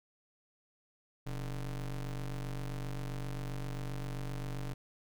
square ring-modulated tone, 75.3 Hz, D2, 44 cents sharp, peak -34 dBFS, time 1.26-4.74 s, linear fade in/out 10 ms, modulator 51.5 Hz, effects none

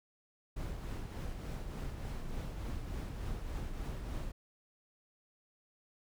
brown noise with tremolo, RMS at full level -38 dBFS, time 0.56-4.32 s, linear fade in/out 10 ms, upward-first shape triangle, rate 3.4 Hz, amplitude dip 45%, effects none

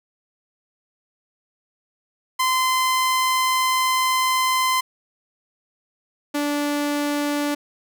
sawtooth tone pair in turn, 1032 / 291.1 Hz, C6 / D4, -24 / -15 cents, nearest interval octave + minor seventh, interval 2191 cents, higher first, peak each -14 / -17 dBFS, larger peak first, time 2.39-4.81 / 6.34-7.55 s, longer first, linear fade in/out 10 ms, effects none

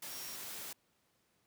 sine tone in noise, 5588 Hz, F8, in tune, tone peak -49 dBFS, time 0.1-0.36 s, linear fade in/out 5 ms, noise white, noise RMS -45 dBFS, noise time 0.02-0.73 s, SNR -7 dB, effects pink hiss -75 dBFS RMS until 1.46 s + high-pass 100 Hz 12 dB/octave

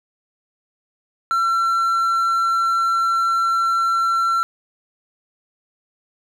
triangle tone, 1353 Hz, E6, 45 cents sharp, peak -14 dBFS, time 1.31-4.43 s, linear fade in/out 0 ms, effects none

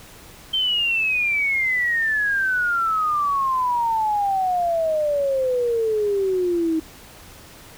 sine exponential sweep, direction down, 3136 to 315.2 Hz, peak -18 dBFS, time 0.53-6.8 s, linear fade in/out 10 ms, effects pink hiss -44 dBFS RMS until 7.77 s

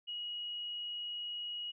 sine tone, 2900 Hz, F#7, 35 cents flat, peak -38 dBFS, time 0.07-1.72 s, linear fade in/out 20 ms, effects none

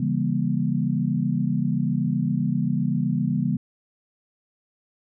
sine chord, C# diminished seventh, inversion none, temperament just, 138.59 / 166.31 / 199.57 / 239.5 Hz, C#3 / E3 / G3 / Bb3, 0 / +16 / +31 / +47 cents, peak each -26 dBFS, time 0-3.57 s, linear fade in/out 5 ms, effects none

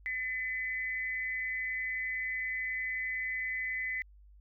sine tone with amplitude modulation, 2019 Hz, B6, 38 cents sharp, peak -29 dBFS, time 0.06-4.02 s, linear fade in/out 0 ms, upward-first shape sine, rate 231 Hz, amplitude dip 70%, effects added 50 Hz sine -54 dBFS peak until 4.4 s

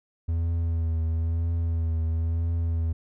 triangle tone with vibrato, 82.41 Hz, E2, in tune, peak -21 dBFS, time 0.28-2.93 s, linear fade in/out 10 ms, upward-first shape triangle, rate 1 Hz, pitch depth 36 cents each way, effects none

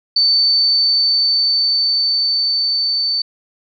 sine tone with level ramp, 4536 Hz, C#8, 39 cents sharp, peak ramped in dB -10 to -15 dBFS, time 0.16-3.22 s, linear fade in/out 5 ms, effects none

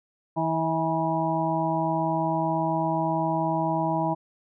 harmonic tone with a mistuned harmonic, 161.6 Hz, E3, 34 cents flat, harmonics 1 / 2 / 4 / 5 / 6, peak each -29 / -29 / -29 / -29 / -29 dBFS, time 0.36-4.15 s, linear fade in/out 20 ms, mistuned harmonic 5, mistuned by +30 cents, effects none

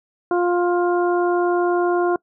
harmonic tone, 352 Hz, F4, 14 cents sharp, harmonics 1 / 2 / 3 / 4, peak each -17 / -23 / -27 / -29 dBFS, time 0.31-2.16 s, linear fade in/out 2 ms, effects noise-tail reverb RT60 0.1 s tail -24 dB re dry

